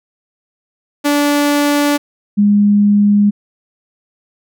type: tone pair in turn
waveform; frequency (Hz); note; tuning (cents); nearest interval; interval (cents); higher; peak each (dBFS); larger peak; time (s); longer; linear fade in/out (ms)
sawtooth / sine; 290 / 205.1; D4 / G#3; -22 / -21; tritone; 599; first; -7; neither; 1.04-1.98 / 2.37-3.31; neither; 20
effects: none